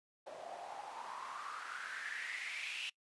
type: noise with band-pass filter sweep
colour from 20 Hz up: white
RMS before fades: -45 dBFS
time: 0.26-2.9 s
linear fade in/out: 10 ms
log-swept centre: 590 to 2800 Hz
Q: 6
effects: noise-tail reverb RT60 0.1 s tail -23 dB re dry + resampled to 24000 Hz